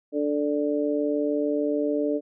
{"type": "harmonic tone", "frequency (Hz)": 146.83, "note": "D3", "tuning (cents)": 0, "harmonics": [2, 3, 4], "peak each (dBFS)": [-25, -27, -28], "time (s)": [0.12, 2.21], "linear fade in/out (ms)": 50, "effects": []}